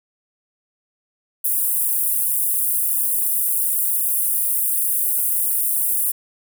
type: high-pass noise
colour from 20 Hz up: pink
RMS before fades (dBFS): -20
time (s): 1.44-6.12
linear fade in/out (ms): 10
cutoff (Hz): 9500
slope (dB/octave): 48
effects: none